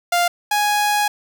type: tone pair in turn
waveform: sawtooth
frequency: 698.5 / 830.7 Hz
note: F5 / G#5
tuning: 0 / 0 cents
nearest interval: minor third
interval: 300 cents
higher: second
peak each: -11 / -12 dBFS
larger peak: first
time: 0.12-0.28 / 0.51-1.08 s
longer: second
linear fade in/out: 5 ms
effects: none